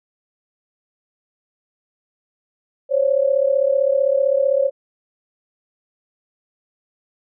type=tone pair together; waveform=sine; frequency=530.4 / 566 Hz; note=C5 / C#5; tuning=+23 / +36 cents; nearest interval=minor second; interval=113 cents; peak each=-17 dBFS; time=2.89-4.71 s; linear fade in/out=50 ms; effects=none